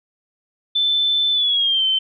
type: tone with pitch glide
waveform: sine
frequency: 3526 to 3087 Hz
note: A7 to G7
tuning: +3 to -27 cents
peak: -15 dBFS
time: 0.75-1.99 s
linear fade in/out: 10 ms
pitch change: -230 cents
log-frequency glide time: 1.32-1.85 s
effects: none